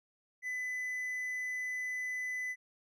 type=tone; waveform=triangle; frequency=2004 Hz; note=B6; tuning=25 cents sharp; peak=-33 dBFS; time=0.42-2.56 s; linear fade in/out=50 ms; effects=none